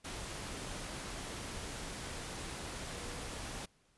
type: tone in noise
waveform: sine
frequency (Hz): 481.4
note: B4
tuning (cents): -44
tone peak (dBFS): -53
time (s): 2.91-3.3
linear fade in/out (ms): 10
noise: pink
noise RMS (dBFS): -43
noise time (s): 0.04-3.66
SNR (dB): -13
effects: pink hiss -71 dBFS RMS until 3.97 s + resampled to 24000 Hz